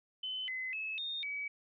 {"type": "tone with pitch steps", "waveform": "sine", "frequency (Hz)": [3040, 2037, 2592, 3672, 2277], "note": ["F#7", "C7", "E7", "A#7", "C#7"], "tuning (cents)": [46, -47, -30, -27, 46], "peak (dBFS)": -36, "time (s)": [0.23, 1.48], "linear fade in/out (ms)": 5, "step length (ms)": 250, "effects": []}